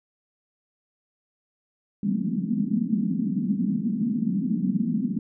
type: band-pass noise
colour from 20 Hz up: white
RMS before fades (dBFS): -25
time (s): 2.03-5.19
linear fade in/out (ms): 2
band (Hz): 180 to 240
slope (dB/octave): 48
effects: none